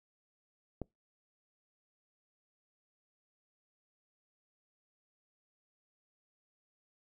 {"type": "click", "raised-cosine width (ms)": 2, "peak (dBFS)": -24, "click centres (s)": 0.817, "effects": ["noise-tail reverb RT60 0.2 s tail -26 dB re dry"]}